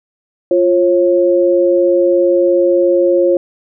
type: tone pair together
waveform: sine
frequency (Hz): 349.2 / 542.3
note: F4 / C#5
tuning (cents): 0 / -38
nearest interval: minor sixth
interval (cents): 762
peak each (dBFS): -11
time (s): 0.51-3.37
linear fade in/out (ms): 2
effects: none